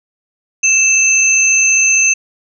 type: tone pair together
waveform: sine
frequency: 2637 / 6272 Hz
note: E7 / G8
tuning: 0 / 0 cents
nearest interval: octave + minor third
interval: 1500 cents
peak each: -11 dBFS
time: 0.63-2.14 s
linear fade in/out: 10 ms
effects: none